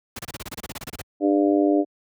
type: noise bursts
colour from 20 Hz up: pink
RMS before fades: -33 dBFS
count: 15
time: 0.16-1.017 s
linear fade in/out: 5 ms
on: 31 ms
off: 28 ms
type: harmonic tone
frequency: 99.7 Hz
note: G2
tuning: 30 cents sharp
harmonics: 3 / 4 / 5 / 6 / 7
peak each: -18 / -23 / -30 / -25 / -28 dBFS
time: 1.2-1.85 s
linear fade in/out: 50 ms
effects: high-pass 60 Hz 12 dB/octave